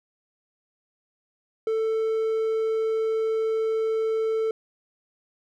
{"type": "tone", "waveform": "triangle", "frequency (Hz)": 443.3, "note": "A4", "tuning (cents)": 13, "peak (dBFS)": -20, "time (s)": [1.67, 4.51], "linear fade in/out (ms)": 2, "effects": []}